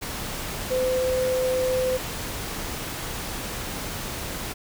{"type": "tone in noise", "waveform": "sine", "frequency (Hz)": 512, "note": "C5", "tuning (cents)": -38, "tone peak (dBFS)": -21, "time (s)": [0.7, 1.98], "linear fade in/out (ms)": 20, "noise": "pink", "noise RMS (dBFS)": -32, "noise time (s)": [0.01, 4.54], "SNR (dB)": 8, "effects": []}